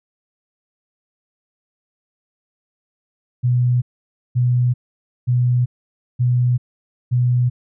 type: tone bursts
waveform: sine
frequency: 123.47 Hz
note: B2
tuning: in tune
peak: -13 dBFS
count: 5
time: 3.43-7.5 s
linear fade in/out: 20 ms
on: 390 ms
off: 530 ms
effects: none